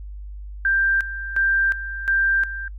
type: tone with tremolo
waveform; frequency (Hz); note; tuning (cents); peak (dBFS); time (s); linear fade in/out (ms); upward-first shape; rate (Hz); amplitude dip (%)
sine; 1580; G6; +13; -16; 0.65-2.68; 2; square; 1.4; 75
effects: noise-tail reverb RT60 0.1 s tail -25 dB re dry + added 50 Hz sine -32 dBFS peak until 2.78 s